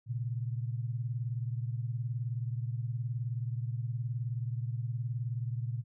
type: beating tone pair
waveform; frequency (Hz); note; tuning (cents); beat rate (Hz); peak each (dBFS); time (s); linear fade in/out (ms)
sine; 116.54 / 135.54; A#2 / C#3; 0 / -39; 19; -33 / -38; 0.06-5.84; 50
effects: none